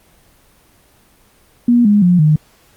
sine tone with pitch steps, 240 / 206.5 / 177.73 / 152.95 Hz, B3 / G#3 / F3 / D#3, -49 / -10 / +31 / -29 cents, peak -7 dBFS, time 1.68-2.36 s, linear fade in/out 5 ms, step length 170 ms, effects pink hiss -51 dBFS RMS until 2.76 s + Opus 24 kbps

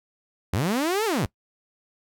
sawtooth linear two-way sweep, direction up then down, 77.1 to 461.5 to 77.1 Hz, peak -18 dBFS, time 0.53-1.26 s, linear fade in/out 5 ms, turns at 1.05 s, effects noise-tail reverb RT60 0.1 s tail -21 dB re dry

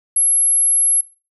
sine tone, 11080 Hz, F9, 15 cents flat, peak -11 dBFS, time 0.16-1.01 s, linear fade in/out 5 ms, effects noise-tail reverb RT60 0.3 s tail -19 dB re dry

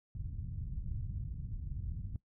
white low-pass noise, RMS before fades -40 dBFS, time 0.15-2.16 s, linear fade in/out 2 ms, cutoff 120 Hz, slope 24 dB/octave, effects noise-tail reverb RT60 0.1 s tail -19 dB re dry

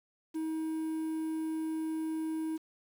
triangle tone with quantisation, 317.8 Hz, D#4, 37 cents sharp, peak -30 dBFS, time 0.34-2.58 s, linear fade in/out 20 ms, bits 9, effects none

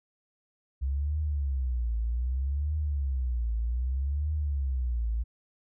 sine tone with vibrato, 65.41 Hz, C2, in tune, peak -26 dBFS, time 0.81-5.24 s, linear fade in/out 20 ms, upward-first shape triangle, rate 0.64 Hz, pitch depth 290 cents each way, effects none

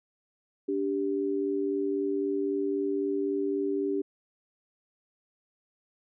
sine tone pair together, 289.4 / 393.2 Hz, D4 / G4, -25 / +5 cents, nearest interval perfect fourth, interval 530 cents, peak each -30 / -28 dBFS, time 0.68-4.02 s, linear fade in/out 10 ms, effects none

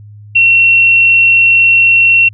sine tone, 2722 Hz, F7, 45 cents flat, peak -4 dBFS, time 0.35-2.29 s, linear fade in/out 10 ms, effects added 104 Hz sine -31 dBFS peak until 2.33 s

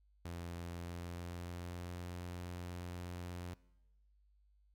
sawtooth tone with pitch glide, 86 to 88.37 Hz, F2 to F2, -26 to +21 cents, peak -39 dBFS, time 0.25-3.54 s, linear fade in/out 0 ms, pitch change +47 cents, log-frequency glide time 0.57-2.08 s, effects noise-tail reverb RT60 1.0 s tail -22 dB re dry + added 50 Hz sine -67 dBFS peak until 4.74 s

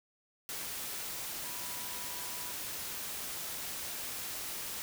sine tone in noise, 980 Hz, B5, 14 cents flat, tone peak -51 dBFS, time 1.44-2.52 s, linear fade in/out 0 ms, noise white, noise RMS -40 dBFS, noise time 0.49-4.82 s, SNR -14 dB, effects none

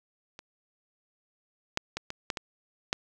clicks, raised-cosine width 0.2 ms, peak -26 / -9 / -15 / -18 / -12 / -16 / -9 dBFS, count 7, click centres 0.391 / 1.774 / 1.97 / 2.104 / 2.302 / 2.372 / 2.929 s, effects none

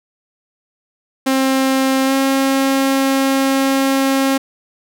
sawtooth tone with pitch glide, 265.8 to 270.1 Hz, C4 to C#4, +27 to -45 cents, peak -9 dBFS, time 1.26-4.38 s, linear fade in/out 10 ms, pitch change +28 cents, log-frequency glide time 2.05-2.13 s, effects none

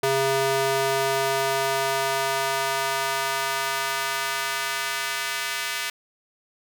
square tone with high-pass filter sweep, 135.4 Hz, C#3, 40 cents flat, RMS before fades -25 dBFS, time 0.03-5.9 s, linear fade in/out 5 ms, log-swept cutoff 410 to 1900 Hz, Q 1.1, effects none

